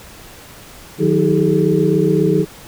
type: tone cluster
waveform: sine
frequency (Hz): 154 / 181.5 / 317.7 / 395.6 / 431.9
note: D#3 / F#3 / D#4 / G4 / A4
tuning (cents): -17 / -33 / +36 / +16 / -32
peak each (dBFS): -18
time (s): 0.98-2.46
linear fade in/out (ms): 50
effects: pink hiss -39 dBFS RMS until 2.67 s